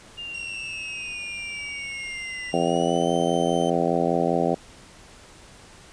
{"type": "linear sweep", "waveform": "sine", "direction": "down", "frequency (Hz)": [2822, 1975.5], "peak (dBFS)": -32, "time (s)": [0.17, 2.52], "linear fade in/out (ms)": 20}
{"type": "tone with pitch glide", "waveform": "sawtooth", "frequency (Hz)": [2794, 3082], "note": ["F7", "G7"], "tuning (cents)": [0, -30], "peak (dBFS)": -33, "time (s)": [0.34, 3.7], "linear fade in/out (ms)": 5, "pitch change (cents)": 170, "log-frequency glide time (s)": [2.57, 3.1]}
{"type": "harmonic tone", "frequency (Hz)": 85, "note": "F2", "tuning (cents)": -46, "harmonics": [2, 3, 4, 5, 6, 7, 8, 9], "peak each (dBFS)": [-28, -28, -28, -28, -28, -28, -28, -28], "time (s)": [2.53, 4.55], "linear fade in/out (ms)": 10}
{"effects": ["pink hiss -48 dBFS RMS until 5.92 s", "resampled to 22050 Hz"]}